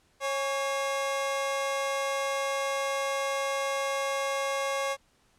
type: tone cluster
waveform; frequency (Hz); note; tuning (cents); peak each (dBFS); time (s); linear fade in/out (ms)
square; 547 / 825 / 1118 / 2133; C#5 / G#5 / C#6 / C7; -23 / -12 / +14 / +33; -31 / -39 / -34 / -38; 0.2-4.97; 50
effects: pink hiss -66 dBFS RMS until 5.38 s + low-pass 10000 Hz 12 dB/octave